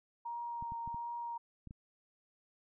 sine tone with vibrato, 938 Hz, A#5, 11 cents sharp, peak -38 dBFS, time 0.25-1.38 s, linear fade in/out 10 ms, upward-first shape triangle, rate 1.4 Hz, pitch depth 17 cents each way
clicks, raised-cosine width 5 ms, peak -36 dBFS, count 6, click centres 0.625 / 0.721 / 0.876 / 0.945 / 1.673 / 1.709 s
effects none

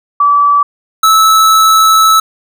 sine / square tone pair in turn, 1153 / 1306.2 Hz, D6 / E6, -32 / -16 cents, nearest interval major second, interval 216 cents, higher second, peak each -5 dBFS, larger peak neither, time 0.2-0.63 / 1.03-2.2 s, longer second, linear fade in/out 5 ms, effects none

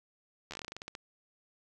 slowing click train, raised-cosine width 0.2 ms, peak -24 dBFS, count 14, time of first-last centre 0.51-0.951 s, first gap 12 ms, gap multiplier 1.16, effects none

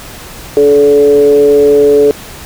sine tone with frequency modulation, 431.6 Hz, A4, 33 cents flat, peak -3 dBFS, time 0.57-2.11 s, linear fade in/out 0 ms, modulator 144 Hz, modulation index 0.5, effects pink hiss -29 dBFS RMS until 2.45 s

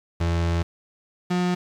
35% pulse tone pair in turn, 84.5 / 179.05 Hz, E2 / F3, +43 / +43 cents, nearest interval octave + minor second, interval 1300 cents, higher second, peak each -19 dBFS, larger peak neither, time 0.2-0.63 / 1.3-1.55 s, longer first, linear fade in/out 10 ms, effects low-pass 6000 Hz 12 dB/octave + 8-bit

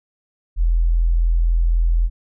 sine tone, 41.94 Hz, E1, 31 cents sharp, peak -13 dBFS, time 0.56-2.1 s, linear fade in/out 50 ms, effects none

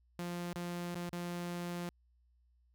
sawtooth tone with dropouts, 174.61 Hz, F3, in tune, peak -34 dBFS, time 0.19-1.89 s, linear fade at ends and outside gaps 0 ms, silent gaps 0.53-0.559 / 0.944-0.955 / 1.092-1.129 s, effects added 60 Hz sine -67 dBFS peak until 2.74 s

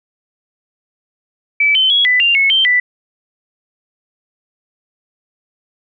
sine tone with pitch steps, 2305 / 3070 / 3335 / 1994 / 2788 / 2193 / 3130 / 1979 Hz, D7 / G7 / G#7 / B6 / F7 / C#7 / G7 / B6, -33 / -37 / +7 / +16 / -4 / -19 / -3 / +3 cents, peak -9 dBFS, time 1.6-2.8 s, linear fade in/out 5 ms, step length 150 ms, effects none

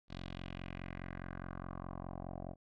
10% pulse tone with low-pass filter sweep, 44.83 Hz, F1, 46 cents sharp, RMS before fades -45 dBFS, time 0.08-2.56 s, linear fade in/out 50 ms, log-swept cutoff 4100 to 640 Hz, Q 2.6, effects none

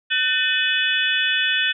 sine tone cluster, 1515 / 1804 / 2533 / 2980 / 3445 Hz, F#6 / A6 / D#7 / F#7 / A7, +40 / +43 / +30 / +12 / -37 cents, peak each -24 dBFS, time 0.1-1.73 s, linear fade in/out 20 ms, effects none

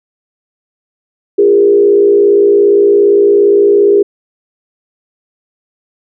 sine tone with frequency modulation, 405.4 Hz, G#4, 42 cents flat, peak -4 dBFS, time 1.38-4.03 s, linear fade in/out 10 ms, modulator 57.4 Hz, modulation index 0.73, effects none

